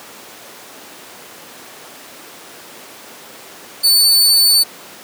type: tone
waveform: sawtooth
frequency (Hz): 4496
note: C#8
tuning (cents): +24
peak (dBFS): -6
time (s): 3.83-4.64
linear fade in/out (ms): 20
effects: pink hiss -36 dBFS RMS until 5.03 s + high-pass 300 Hz 12 dB/octave